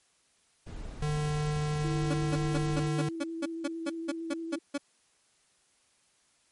brown noise, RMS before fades -40 dBFS, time 0.66-2.89 s, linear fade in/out 10 ms
square tone, 150 Hz, D3, 37 cents sharp, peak -29 dBFS, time 1.02-3.09 s, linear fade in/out 5 ms
sine tone with vibrato, 329.6 Hz, E4, in tune, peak -34 dBFS, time 1.84-4.59 s, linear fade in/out 10 ms, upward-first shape square, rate 11 Hz, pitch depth 12 cents each way
30% pulse tone bursts, 284.2 Hz, C#4, 43 cents sharp, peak -26 dBFS, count 13, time 2.1-4.78 s, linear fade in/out 10 ms, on 40 ms, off 180 ms
effects white hiss -68 dBFS RMS until 6.51 s + MP3 48 kbps

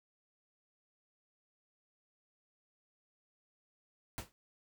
pink noise with exponential decay, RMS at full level -38 dBFS, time 4.18-4.32 s, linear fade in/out 0 ms, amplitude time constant 30 ms, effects none

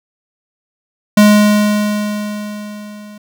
square tone with level ramp, 208.9 Hz, G#3, 10 cents sharp, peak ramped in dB -4 to -33 dBFS, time 1.17-3.18 s, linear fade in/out 5 ms, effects none

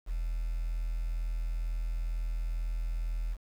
sine tone, 41.07 Hz, E1, 6 cents flat, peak -28 dBFS, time 0.06-3.37 s, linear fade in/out 50 ms, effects tanh soft clip ceiling -28 dBFS + 9-bit

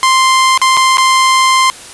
sawtooth tone with dropouts, 1046.5 Hz, C6, in tune, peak -3 dBFS, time 0.03-1.7 s, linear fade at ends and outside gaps 0 ms, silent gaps 0.576-0.616 / 0.769-0.773 / 0.971-0.982 s, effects white hiss -32 dBFS RMS until 1.93 s + resampled to 24000 Hz

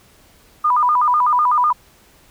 sine tone with vibrato, 1096 Hz, C#6, 20 cents flat, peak -12 dBFS, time 0.64-1.73 s, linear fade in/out 10 ms, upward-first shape square, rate 8 Hz, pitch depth 180 cents each way, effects pink hiss -51 dBFS RMS until 2.3 s

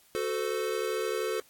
square chord, F# diminished, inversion none, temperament equal with one note detuned, 370 / 440 / 513.1 Hz, F#4 / A4 / C5, 0 / 0 / -34 cents, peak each -35 / -32 / -36 dBFS, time 0.15-1.4 s, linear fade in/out 0 ms, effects white hiss -61 dBFS RMS until 1.49 s + AAC 64 kbps

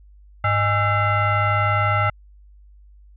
sine tone with frequency modulation, 615 Hz, D#5, 20 cents flat, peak -16 dBFS, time 0.44-2.1 s, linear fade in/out 5 ms, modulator 719 Hz, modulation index 1.9, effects added 50 Hz sine -45 dBFS peak until 3.16 s

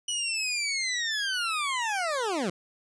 20% pulse linear sweep, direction down, 2962 to 162.7 Hz, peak -22 dBFS, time 0.08-2.5 s, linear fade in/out 5 ms, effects resampled to 22050 Hz

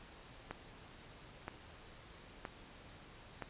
click train, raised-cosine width 0.5 ms, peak -26 dBFS, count 4, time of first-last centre 0.51-3.423 s, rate 1.03 Hz, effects pink hiss -56 dBFS RMS until 3.49 s + resampled to 8000 Hz

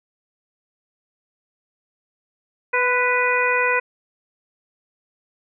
harmonic tone with a mistuned harmonic, 493.9 Hz, B4, in tune, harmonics 1 / 2 / 3 / 4 / 5, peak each -23 / -23 / -23 / -23 / -23 dBFS, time 2.73-3.8 s, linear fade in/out 10 ms, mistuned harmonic 2, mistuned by +24 cents, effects none

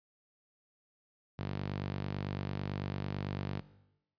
sawtooth tone with high-pass filter, 49 Hz, G1, in tune, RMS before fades -38 dBFS, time 1.38-3.61 s, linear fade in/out 20 ms, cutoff 120 Hz, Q 1.6, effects noise-tail reverb RT60 0.9 s tail -17 dB re dry + resampled to 11025 Hz

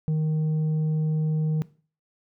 sine tone with tanh clipping, 155.7 Hz, D#3, 2 cents sharp, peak -22 dBFS, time 0.08-1.62 s, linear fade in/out 0 ms, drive 4 dB, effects noise-tail reverb RT60 0.4 s tail -19 dB re dry

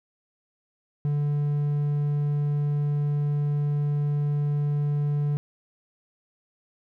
triangle tone, 146 Hz, D3, 10 cents flat, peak -20 dBFS, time 1.05-5.37 s, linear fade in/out 0 ms, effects none

